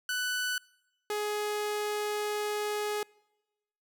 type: tone pair in turn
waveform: sawtooth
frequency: 1492 / 418.7 Hz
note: F#6 / G#4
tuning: +14 / +14 cents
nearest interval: octave + minor seventh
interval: 2200 cents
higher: first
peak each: -26 / -26 dBFS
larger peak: neither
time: 0.09-0.58 / 1.1-3.03 s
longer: second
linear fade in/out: 2 ms
effects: noise-tail reverb RT60 1.0 s tail -26 dB re dry